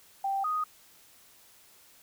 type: tone pair in turn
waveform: sine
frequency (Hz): 784 / 1244.5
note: G5 / D#6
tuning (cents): 0 / 0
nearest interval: minor sixth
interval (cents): 800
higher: second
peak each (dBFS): -27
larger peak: neither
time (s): 0.24-0.44 / 0.44-0.64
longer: neither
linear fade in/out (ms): 5
effects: white hiss -58 dBFS RMS until 2.02 s